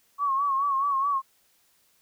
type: tone with vibrato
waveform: sine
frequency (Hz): 1108.7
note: C#6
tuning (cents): 0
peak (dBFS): -22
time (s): 0.18-1.22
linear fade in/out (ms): 50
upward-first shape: sine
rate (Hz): 4.7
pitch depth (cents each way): 68
effects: white hiss -65 dBFS RMS until 2.01 s